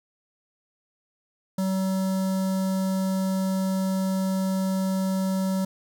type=tone with notch filter; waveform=square; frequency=190 Hz; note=F#3; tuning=46 cents sharp; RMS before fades=-25 dBFS; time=1.58-5.65 s; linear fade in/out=5 ms; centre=2400 Hz; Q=0.68; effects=10-bit